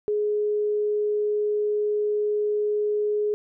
sine tone, 418.9 Hz, G#4, 15 cents sharp, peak -21 dBFS, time 0.08-3.34 s, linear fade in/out 0 ms, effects none

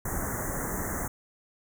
pink band-stop noise, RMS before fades -32 dBFS, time 0.05-1.08 s, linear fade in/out 5 ms, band 2000 to 6100 Hz, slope 96 dB/octave, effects none

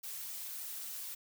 blue noise with flanger, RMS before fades -43 dBFS, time 0.03-1.15 s, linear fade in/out 10 ms, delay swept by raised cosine 1.8 to 4.3 ms, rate 3.4 Hz, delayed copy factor -0.65, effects none

